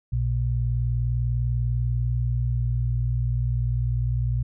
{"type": "tone pair together", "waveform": "sine", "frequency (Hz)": [60.2, 120.4], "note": ["B1", "B2"], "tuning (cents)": [-44, -44], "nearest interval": "octave", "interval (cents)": 1200, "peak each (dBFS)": [-25, -23], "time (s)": [0.12, 4.43], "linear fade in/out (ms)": 10, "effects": []}